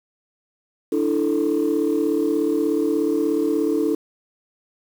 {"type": "chord", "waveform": "sine", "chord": "D suspended second", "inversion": "none", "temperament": "just", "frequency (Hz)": [293.7, 330.4, 440.5], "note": ["D4", "E4", "A4"], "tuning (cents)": [0, 4, 2], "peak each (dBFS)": -21, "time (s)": [0.92, 3.95], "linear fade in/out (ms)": 5, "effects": ["tanh soft clip ceiling -12 dBFS", "7-bit"]}